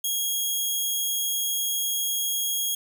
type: tone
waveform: 10% pulse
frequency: 3288 Hz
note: G#7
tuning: 18 cents flat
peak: -16 dBFS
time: 0.04-2.75 s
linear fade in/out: 5 ms
effects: none